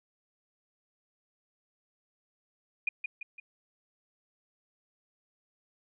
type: tone with echo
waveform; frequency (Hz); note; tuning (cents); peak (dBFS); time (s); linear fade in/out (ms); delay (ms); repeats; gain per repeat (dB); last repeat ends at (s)
sine; 2442; D#7; -33; -25; 2.87-2.89; 5; 170; 3; -6; 3.4
effects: none